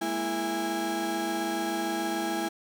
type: tone cluster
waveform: 35% pulse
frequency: 208.9 / 235.8 / 331.7 / 820 Hz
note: G#3 / A#3 / E4 / G#5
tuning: +10 / +20 / +11 / -22 cents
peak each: -36 / -37 / -29 / -31 dBFS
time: 0.01-2.49 s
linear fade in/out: 10 ms
effects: none